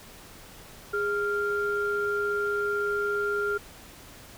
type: tone pair together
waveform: sine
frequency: 410.7 / 1393 Hz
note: G#4 / F6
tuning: -19 / -5 cents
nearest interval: octave + major sixth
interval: 2114 cents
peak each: -27 dBFS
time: 0.93-3.58 s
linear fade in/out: 10 ms
effects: tanh soft clip ceiling -17 dBFS + pink hiss -48 dBFS RMS until 4.37 s